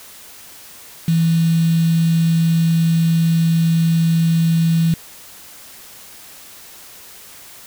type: tone with quantisation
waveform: sine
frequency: 164.81 Hz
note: E3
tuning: in tune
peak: -12 dBFS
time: 1.08-4.94 s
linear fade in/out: 2 ms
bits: 5
effects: white hiss -40 dBFS RMS until 7.66 s